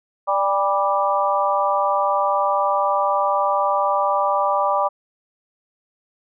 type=harmonic tone with a mistuned harmonic; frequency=196 Hz; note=G3; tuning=in tune; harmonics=3 / 4 / 5 / 6; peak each=-22 / -22 / -22 / -22 dBFS; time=0.27-4.89 s; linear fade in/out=20 ms; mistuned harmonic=4; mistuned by=+35 cents; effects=none